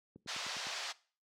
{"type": "click train", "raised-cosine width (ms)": 3, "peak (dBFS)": -37, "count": 6, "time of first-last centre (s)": [0.16, 0.669], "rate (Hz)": 9.83}
{"type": "band-pass noise", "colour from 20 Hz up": "white", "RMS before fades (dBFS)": -41, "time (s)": [0.27, 0.93], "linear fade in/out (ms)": 20, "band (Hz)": [570, 5600], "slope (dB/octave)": 24}
{"effects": ["noise-tail reverb RT60 0.4 s tail -20 dB re dry", "high-pass 150 Hz 12 dB/octave"]}